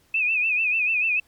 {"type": "tone with vibrato", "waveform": "sine", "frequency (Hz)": 2553, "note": "D#7", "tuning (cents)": 44, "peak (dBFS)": -19, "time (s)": [0.14, 1.2], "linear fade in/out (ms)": 5, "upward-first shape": "sine", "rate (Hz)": 6.8, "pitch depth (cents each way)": 89, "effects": ["pink hiss -61 dBFS RMS until 1.27 s", "MP3 96 kbps"]}